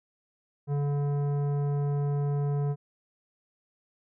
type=tone with tanh clipping; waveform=triangle; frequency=143.5 Hz; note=D3; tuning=40 cents flat; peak=-27 dBFS; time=0.67-2.76 s; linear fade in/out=50 ms; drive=17 dB; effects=none